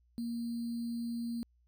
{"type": "tone with sample-and-hold", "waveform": "sine", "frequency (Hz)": 234.5, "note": "A#3", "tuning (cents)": 11, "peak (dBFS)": -34, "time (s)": [0.18, 1.43], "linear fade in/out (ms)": 0, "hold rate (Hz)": 4410, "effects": ["added 60 Hz sine -66 dBFS peak until 1.67 s"]}